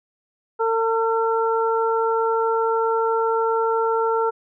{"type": "harmonic tone", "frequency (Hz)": 452.3, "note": "A4", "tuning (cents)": 48, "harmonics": [1, 2, 3], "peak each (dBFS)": [-20, -23, -25], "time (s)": [0.59, 4.31], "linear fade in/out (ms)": 20, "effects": []}